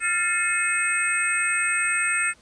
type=tone cluster; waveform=sine; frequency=1391 / 1775 / 2145 / 2560 / 8320 Hz; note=F6 / A6 / C7 / D#7 / C9; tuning=-7 / +15 / +42 / +49 / -11 cents; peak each=-27 dBFS; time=0-2.34 s; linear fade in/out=50 ms; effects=pink hiss -56 dBFS RMS until 2.41 s + resampled to 22050 Hz

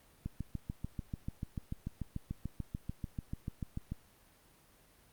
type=click train; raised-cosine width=5 ms; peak=-25 dBFS; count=26; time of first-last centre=0.26-3.92 s; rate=6.83 Hz; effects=pink hiss -64 dBFS RMS until 5.12 s + Opus 32 kbps

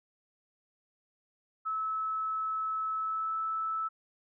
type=tone with pitch glide; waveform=sine; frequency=1300 to 1311.3 Hz; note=E6 to E6; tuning=-24 to -9 cents; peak=-30 dBFS; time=1.65-3.89 s; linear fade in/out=20 ms; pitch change=+15 cents; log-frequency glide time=2.96-3.36 s; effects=none

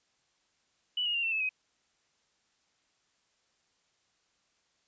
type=tone with pitch steps; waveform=sine; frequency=2960 / 2867 / 2778 / 2691 / 2607 / 2525 Hz; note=F#7 / F7 / F7 / E7 / E7 / D#7; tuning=0 / +45 / -10 / +35 / -20 / +25 cents; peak=-28 dBFS; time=0.97-1.492 s; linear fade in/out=5 ms; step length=87 ms; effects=white hiss -73 dBFS RMS until 4.87 s + resampled to 16000 Hz

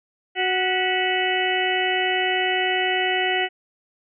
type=harmonic tone with a mistuned harmonic; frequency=370 Hz; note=F#4; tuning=in tune; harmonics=1 / 2 / 4 / 5 / 6 / 7 / 8; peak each=-26 / -25 / -31 / -25 / -30 / -31 / -27 dBFS; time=0.35-3.49 s; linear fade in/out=50 ms; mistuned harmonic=5; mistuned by=+85 cents; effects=none

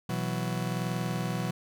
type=chord; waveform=40% pulse; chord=B suspended fourth; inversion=none; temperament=just; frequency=123.47 / 164.63 / 185.21 Hz; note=B2 / E3 / F#3; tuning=0 / -2 / +2 cents; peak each=-33 dBFS; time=0.09-1.51 s; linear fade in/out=5 ms; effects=none

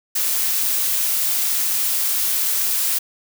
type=noise; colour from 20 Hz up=blue; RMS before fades=-20 dBFS; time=0.15-2.99 s; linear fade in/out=10 ms; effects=none

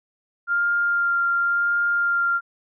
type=tone with vibrato; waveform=sine; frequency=1396.9 Hz; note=F6; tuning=in tune; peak=-18 dBFS; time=0.47-2.41 s; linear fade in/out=50 ms; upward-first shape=sine; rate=0.93 Hz; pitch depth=10 cents each way; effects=none

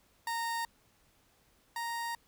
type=tone pair in turn; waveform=30% pulse; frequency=925 / 932.5 Hz; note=A#5 / A#5; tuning=-14 / 0 cents; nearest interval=unison; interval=14 cents; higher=second; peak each=-30 / -32 dBFS; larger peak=first; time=0.27-0.65 / 1.76-2.15 s; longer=second; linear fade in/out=2 ms; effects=pink hiss -68 dBFS RMS until 2.27 s

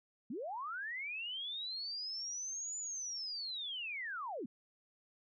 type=linear two-way sweep; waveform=sine; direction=up then down; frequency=196 to 7040 to 196 Hz; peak=-39 dBFS; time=0.3-4.46 s; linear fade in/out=5 ms; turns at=2.78 s; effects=none

